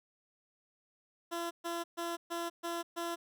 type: tone bursts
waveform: 15% pulse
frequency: 340 Hz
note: F4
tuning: 46 cents flat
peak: -29 dBFS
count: 6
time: 1.31-3.16 s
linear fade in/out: 20 ms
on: 200 ms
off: 130 ms
effects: none